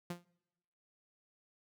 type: tone with exponential decay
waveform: sawtooth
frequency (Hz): 174.61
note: F3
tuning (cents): 0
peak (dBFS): -32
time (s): 0.1-0.25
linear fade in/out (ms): 5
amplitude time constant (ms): 31
effects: noise-tail reverb RT60 1.0 s tail -26 dB re dry